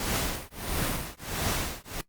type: noise with tremolo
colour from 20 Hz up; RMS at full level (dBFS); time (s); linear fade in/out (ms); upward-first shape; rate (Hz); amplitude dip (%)
pink; -27; 0-2.01; 2; triangle; 1.5; 100
effects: noise-tail reverb RT60 0.1 s tail -18 dB re dry + Opus 48 kbps